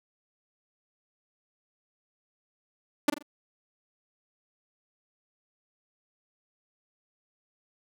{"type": "tone with echo", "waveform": "sawtooth", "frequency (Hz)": 293.7, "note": "D4", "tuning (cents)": 0, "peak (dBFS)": -14, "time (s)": [3.08, 3.1], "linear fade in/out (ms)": 5, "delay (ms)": 42, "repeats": 3, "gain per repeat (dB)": -9, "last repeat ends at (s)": 3.226, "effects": []}